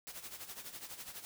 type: noise with tremolo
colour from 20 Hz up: white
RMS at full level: -45 dBFS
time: 0.07-1.25 s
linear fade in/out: 0 ms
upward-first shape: sine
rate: 12 Hz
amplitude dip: 70%
effects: none